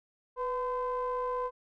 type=ring-modulated tone; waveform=triangle; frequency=261.6 Hz; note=C4; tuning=in tune; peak=-25 dBFS; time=0.36-1.51 s; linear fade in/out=50 ms; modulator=757 Hz; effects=none